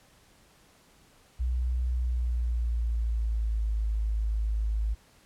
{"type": "tone with pitch glide", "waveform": "sine", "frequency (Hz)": [61.74, 53.75], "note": ["B1", "A1"], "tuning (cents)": [0, -40], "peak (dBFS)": -25, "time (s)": [1.39, 4.95], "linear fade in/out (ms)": 20, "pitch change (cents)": -240, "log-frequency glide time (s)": [1.93, 3.69], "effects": ["pink hiss -60 dBFS RMS until 5.25 s", "low-pass 12000 Hz 12 dB/octave"]}